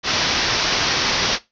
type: low-pass noise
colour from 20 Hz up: white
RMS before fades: -20 dBFS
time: 0.03-1.39 s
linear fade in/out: 50 ms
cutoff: 5900 Hz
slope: 96 dB/octave
effects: noise-tail reverb RT60 0.2 s tail -17 dB re dry